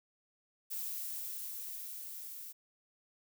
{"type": "noise with level ramp", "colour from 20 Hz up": "violet", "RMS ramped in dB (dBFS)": [-39, -47], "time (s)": [0.7, 2.53], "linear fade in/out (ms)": 20, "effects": []}